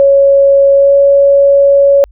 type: tone with pitch glide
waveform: sine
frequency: 554.4 to 559.2 Hz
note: C#5 to C#5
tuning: 0 to +15 cents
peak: -3 dBFS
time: 0-2.04 s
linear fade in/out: 0 ms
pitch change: +15 cents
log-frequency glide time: 0.74-0.94 s
effects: added 50 Hz sine -37 dBFS peak until 2.11 s